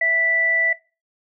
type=tone pair together; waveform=sine; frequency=659.3 / 1972.7 Hz; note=E5 / B6; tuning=0 / -2 cents; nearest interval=octave + perfect fifth; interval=1898 cents; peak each=-26 / -17 dBFS; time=0.01-0.73 s; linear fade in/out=5 ms; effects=noise-tail reverb RT60 0.3 s tail -18 dB re dry